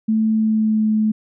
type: tone with pitch glide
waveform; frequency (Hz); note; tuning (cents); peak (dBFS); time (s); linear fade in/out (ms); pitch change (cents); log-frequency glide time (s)
sine; 219.5 to 216; A3 to A3; -4 to -32; -14; 0.08-1.12; 10; -28; 0.3-0.89
effects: none